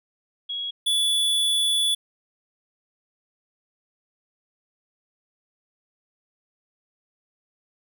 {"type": "tone pair in turn", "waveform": ["sine", "square"], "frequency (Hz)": [3322, 3440], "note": ["G#7", "A7"], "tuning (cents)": [0, -40], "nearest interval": "minor second", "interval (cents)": 60, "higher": "second", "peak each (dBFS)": [-27, -20], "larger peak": "second", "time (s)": [[0.49, 0.71], [0.86, 1.95]], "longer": "second", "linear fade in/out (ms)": 10, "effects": []}